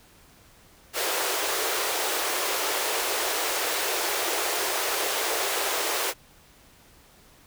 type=high-pass noise; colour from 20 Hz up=pink; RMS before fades=-27 dBFS; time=0.93-6.14 s; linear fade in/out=50 ms; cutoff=360 Hz; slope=48 dB/octave; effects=pink hiss -55 dBFS RMS until 7.46 s